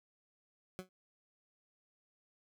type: tone with exponential decay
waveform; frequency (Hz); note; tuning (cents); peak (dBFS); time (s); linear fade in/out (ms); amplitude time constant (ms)
20% pulse; 185.2; F#3; +2; -33; 0.79-0.89; 0; 21
effects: none